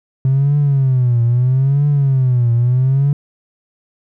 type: tone with vibrato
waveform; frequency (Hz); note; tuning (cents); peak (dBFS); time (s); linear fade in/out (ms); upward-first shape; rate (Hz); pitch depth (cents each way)
triangle; 130.81; C3; 0; -7; 0.25-3.13; 2; triangle; 0.77; 200
effects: tanh soft clip ceiling -7 dBFS